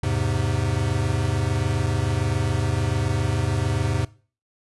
square chord, E augmented, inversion none, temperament equal, 82.41 / 103.83 / 130.81 Hz, E2 / G#2 / B#2, 0 / 0 / 0 cents, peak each -28 / -25 / -26 dBFS, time 0.03-4.05 s, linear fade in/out 5 ms, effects noise-tail reverb RT60 0.4 s tail -21 dB re dry + resampled to 24000 Hz

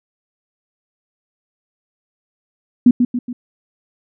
sine tone with echo, 244.7 Hz, B3, 16 cents flat, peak -4 dBFS, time 2.86-2.91 s, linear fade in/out 5 ms, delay 140 ms, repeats 3, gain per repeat -6 dB, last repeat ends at 3.33 s, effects none

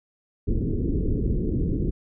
pink low-pass noise, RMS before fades -24 dBFS, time 0.47-1.91 s, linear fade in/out 10 ms, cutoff 420 Hz, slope 48 dB/octave, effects none

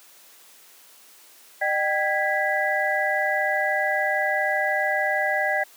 sine tone cluster, 608 / 775 / 1649 / 1974 Hz, D#5 / G5 / G#6 / B6, -40 / -20 / -13 / -1 cents, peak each -26 dBFS, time 1.61-5.64 s, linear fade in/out 10 ms, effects white hiss -51 dBFS RMS until 5.76 s + high-pass 300 Hz 12 dB/octave

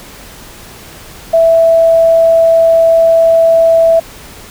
sine tone, 659.3 Hz, E5, in tune, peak -4 dBFS, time 1.33-4 s, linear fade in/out 10 ms, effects pink hiss -33 dBFS RMS until 4.5 s

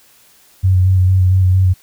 sine tone with vibrato, 93 Hz, F#2, 9 cents sharp, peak -8 dBFS, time 0.63-1.74 s, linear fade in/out 20 ms, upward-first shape square, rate 4.4 Hz, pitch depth 21 cents each way, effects white hiss -49 dBFS RMS until 1.82 s

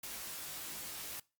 white noise with comb filter, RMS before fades -44 dBFS, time 0.03-1.2 s, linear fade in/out 5 ms, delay 19 ms, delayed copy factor +0.85, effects noise-tail reverb RT60 0.3 s tail -22 dB re dry + Opus 48 kbps

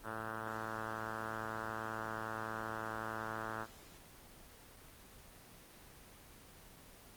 5% pulse tone with low-pass filter, 110.7 Hz, A2, 11 cents sharp, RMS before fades -42 dBFS, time 0.03-3.67 s, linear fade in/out 50 ms, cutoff 1500 Hz, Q 3.2, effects pink hiss -57 dBFS RMS until 7.16 s + Opus 24 kbps

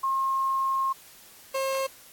sine / 30% pulse tone pair in turn, 1072 / 536 Hz, C6 / C5, +42 / +42 cents, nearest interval octave, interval 1200 cents, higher first, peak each -23 dBFS, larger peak neither, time 0.03-0.93 / 1.54-1.87 s, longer first, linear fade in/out 10 ms, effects white hiss -51 dBFS RMS until 2.12 s + AAC 64 kbps

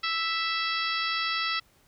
harmonic tone, 659.3 Hz, E5, in tune, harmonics 2 / 3 / 4 / 5 / 6 / 7 / 8, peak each -31 / -33 / -34 / -35 / -36 / -36 / -37 dBFS, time 0.03-1.6 s, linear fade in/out 10 ms, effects pink hiss -63 dBFS RMS until 1.87 s

